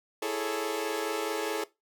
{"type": "chord", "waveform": "sawtooth", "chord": "A major seventh", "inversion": "second", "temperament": "equal", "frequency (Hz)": [329.6, 415.3, 440, 554.4], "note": ["E4", "G#4", "A4", "C#5"], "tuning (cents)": [0, 0, 0, 0], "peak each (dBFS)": [-33, -31, -29, -34], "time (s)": [0.22, 1.64], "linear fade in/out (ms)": 5, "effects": ["noise-tail reverb RT60 0.2 s tail -18 dB re dry"]}